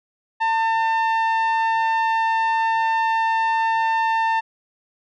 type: tone with low-pass filter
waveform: sawtooth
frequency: 899 Hz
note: A5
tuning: 37 cents sharp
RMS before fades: -20 dBFS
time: 0.4-4.41 s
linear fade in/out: 20 ms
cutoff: 2000 Hz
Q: 0.79
effects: none